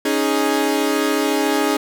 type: chord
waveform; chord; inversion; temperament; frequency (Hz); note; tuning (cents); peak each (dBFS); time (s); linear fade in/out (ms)
sawtooth; C# suspended second; none; equal; 277.2 / 311.1 / 415.3; C#4 / D#4 / G#4; 0 / 0 / 0; -17; 0.05-1.77; 5
effects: none